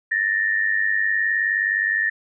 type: tone pair together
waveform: sine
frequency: 1762.6 / 1862 Hz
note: A6 / A#6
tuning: +3 / -2 cents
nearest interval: minor second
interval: 95 cents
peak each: -21 dBFS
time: 0.11-2.1 s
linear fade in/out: 10 ms
effects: none